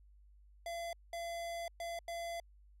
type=tone bursts at uneven times; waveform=square; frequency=680 Hz; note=F5; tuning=46 cents flat; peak=-40 dBFS; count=4; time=0.66-0.93 / 1.13-1.68 / 1.8-1.99 / 2.08-2.4 s; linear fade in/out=2 ms; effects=added 50 Hz sine -59 dBFS peak until 2.8 s + low-pass 12000 Hz 12 dB/octave